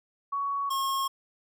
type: tone pair in turn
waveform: sine / square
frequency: 1120 / 1082.5 Hz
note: C#6 / C#6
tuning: +18 / -41 cents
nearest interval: minor second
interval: 59 cents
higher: first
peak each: -27 dBFS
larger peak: neither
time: 0.32-0.7 / 0.7-1.08 s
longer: neither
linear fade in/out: 10 ms
effects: none